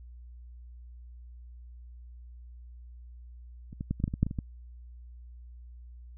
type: clicks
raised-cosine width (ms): 5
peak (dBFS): -30 / -22 / -16 / -25 / -13 / -20 / -20 / -10 / -20 / -23 / -19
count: 11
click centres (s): 3.729 / 3.809 / 3.91 / 4.001 / 4.04 / 4.079 / 4.139 / 4.23 / 4.266 / 4.311 / 4.388
effects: added 60 Hz sine -45 dBFS peak until 6.17 s